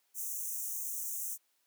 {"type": "high-pass noise", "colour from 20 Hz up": "white", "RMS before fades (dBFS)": -38, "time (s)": [0.14, 1.38], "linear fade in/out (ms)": 50, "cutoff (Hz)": 5900, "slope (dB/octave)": 96, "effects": ["white hiss -75 dBFS RMS until 1.66 s", "high-pass 300 Hz 12 dB/octave"]}